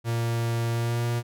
45% pulse tone with pitch glide, 116.54 to 118.78 Hz, A#2 to A#2, 0 to +33 cents, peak -24 dBFS, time 0.04-1.23 s, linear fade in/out 50 ms, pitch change +33 cents, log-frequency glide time 0.71-1.05 s, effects none

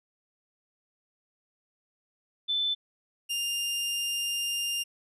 sine / sawtooth tone pair in turn, 3520 / 2803 Hz, A7 / F7, 0 / +6 cents, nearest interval major third, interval 394 cents, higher first, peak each -25 dBFS, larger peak neither, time 2.48-2.75 / 3.29-4.84 s, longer second, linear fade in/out 20 ms, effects resampled to 32000 Hz

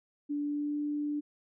sine tone with pitch glide, 291 to 294.4 Hz, D4 to D4, -16 to +4 cents, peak -30 dBFS, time 0.29-1.21 s, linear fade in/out 20 ms, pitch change +20 cents, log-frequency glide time 0.39-0.78 s, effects none

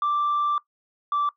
sine tone pair in turn, 1174.7 / 1165.2 Hz, D6 / D6, 0 / -14 cents, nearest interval unison, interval 14 cents, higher first, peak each -19 dBFS, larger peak neither, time 0.02-0.58 / 1.12-1.29 s, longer first, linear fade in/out 2 ms, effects noise-tail reverb RT60 0.1 s tail -18 dB re dry + tanh soft clip ceiling -18 dBFS

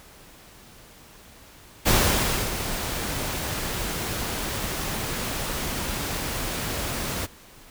pink noise with ADSR envelope, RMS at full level -19 dBFS, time 1.85-7.27 s, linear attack 25 ms, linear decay 640 ms, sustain -10 dB, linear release 26 ms, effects pink hiss -49 dBFS RMS until 7.7 s

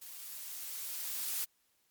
blue noise with level ramp, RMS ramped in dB -48 to -35 dBFS, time 0.01-1.45 s, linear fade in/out 10 ms, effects white hiss -74 dBFS RMS until 1.9 s + MP3 96 kbps

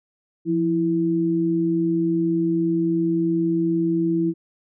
sine tone pair together, 172.3 / 329.6 Hz, F3 / E4, -23 / 0 cents, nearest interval major seventh, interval 1123 cents, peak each -24 / -19 dBFS, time 0.45-4.34 s, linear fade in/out 50 ms, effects none

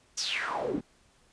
pink noise with band-pass filter sweep, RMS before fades -32 dBFS, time 0.17-0.81 s, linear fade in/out 10 ms, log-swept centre 6400 to 220 Hz, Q 6.5, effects pink hiss -64 dBFS RMS until 1.32 s + resampled to 22050 Hz

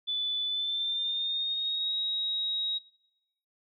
sine tone with pitch glide, 3485 to 3800 Hz, A7 to A#7, -17 to +33 cents, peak -28 dBFS, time 0.07-2.79 s, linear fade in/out 20 ms, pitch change +150 cents, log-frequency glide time 0.45-1.94 s, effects noise-tail reverb RT60 0.9 s tail -21 dB re dry

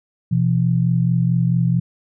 sine tone pair together, 125.04 / 169.6 Hz, B2 / E3, +22 / +50 cents, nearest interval perfect fourth, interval 528 cents, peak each -17 dBFS, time 0.31-1.8 s, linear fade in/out 10 ms, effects none

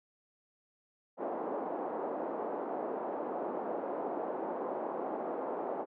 white band-pass noise, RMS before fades -37 dBFS, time 1.17-5.86 s, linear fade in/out 50 ms, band 270 to 820 Hz, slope 24 dB/octave, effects none

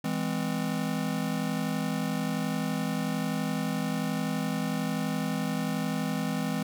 square chord, E augmented, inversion none, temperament just, 164.81 / 206 / 257.5 Hz, E3 / G#3 / B#3, 0 / -14 / -28 cents, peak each -33 dBFS, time 0.04-6.63 s, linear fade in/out 5 ms, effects none

